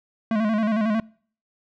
square tone with vibrato, 217.2 Hz, A3, 22 cents flat, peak -20 dBFS, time 0.31-1 s, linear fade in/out 2 ms, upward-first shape square, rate 11 Hz, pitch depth 60 cents each way, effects noise-tail reverb RT60 0.5 s tail -25 dB re dry + low-pass 2000 Hz 12 dB/octave

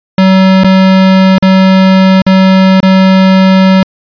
square tone with dropouts, 189.4 Hz, F#3, 41 cents sharp, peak -3 dBFS, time 0.18-3.83 s, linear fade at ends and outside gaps 2 ms, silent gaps 0.636-0.644 / 1.383-1.425 / 2.219-2.265 / 2.804-2.829 s, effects resampled to 11025 Hz

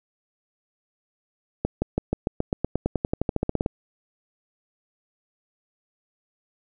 accelerating click train, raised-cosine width 2 ms, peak -9 dBFS, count 21, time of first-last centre 1.65-3.661 s, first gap 170 ms, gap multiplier 0.94, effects none

